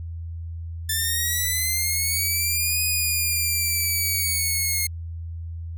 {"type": "linear two-way sweep", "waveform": "5% pulse", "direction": "up then down", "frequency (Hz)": [1760, 2489, 2141], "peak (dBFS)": -12, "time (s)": [0.89, 4.87], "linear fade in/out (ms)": 5, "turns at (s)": 2.82, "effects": ["added 83 Hz sine -30 dBFS peak until 5.77 s"]}